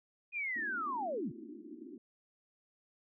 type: linear sweep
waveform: sine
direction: down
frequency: 2493 to 98 Hz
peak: -34 dBFS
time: 0.32-1.32 s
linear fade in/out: 50 ms
type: band-pass noise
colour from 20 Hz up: pink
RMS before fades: -49 dBFS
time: 0.56-1.98 s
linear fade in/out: 2 ms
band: 220 to 370 Hz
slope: 96 dB/octave
effects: none